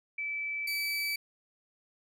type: tone pair in turn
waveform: sine / 30% pulse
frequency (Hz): 2312 / 2304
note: D7 / D7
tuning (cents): -28 / -34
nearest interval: unison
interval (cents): 6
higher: first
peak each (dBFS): -32 / -28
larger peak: second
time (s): 0.18-0.67 / 0.67-1.16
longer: neither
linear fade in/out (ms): 5
effects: none